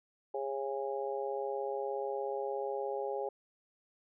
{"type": "harmonic tone", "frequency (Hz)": 136.8, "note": "C#3", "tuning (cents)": -23, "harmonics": [3, 4, 5, 6], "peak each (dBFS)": [-37, -38, -45, -40], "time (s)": [0.34, 3.29], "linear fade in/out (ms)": 5, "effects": []}